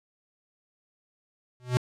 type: tone with exponential growth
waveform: square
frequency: 124.7 Hz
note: B2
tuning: 17 cents sharp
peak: -18 dBFS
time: 1.6-1.77 s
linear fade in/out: 0 ms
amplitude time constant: 36 ms
effects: low-pass 9000 Hz 12 dB/octave